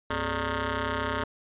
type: ring-modulated tone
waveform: 10% pulse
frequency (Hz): 164.81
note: E3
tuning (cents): 0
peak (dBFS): -16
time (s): 0.1-1.24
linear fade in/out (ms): 5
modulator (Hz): 758
effects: resampled to 8000 Hz